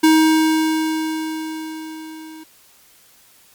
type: tone with level ramp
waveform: square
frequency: 316.1 Hz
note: D#4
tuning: 27 cents sharp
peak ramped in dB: -9 to -36 dBFS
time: 0.03-2.44 s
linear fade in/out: 10 ms
effects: white hiss -51 dBFS RMS until 3.54 s + MP3 96 kbps